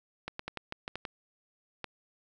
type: clicks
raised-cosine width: 0.3 ms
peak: -20 dBFS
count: 9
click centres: 0.28 / 0.394 / 0.48 / 0.573 / 0.724 / 0.879 / 0.956 / 1.052 / 1.843 s
effects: none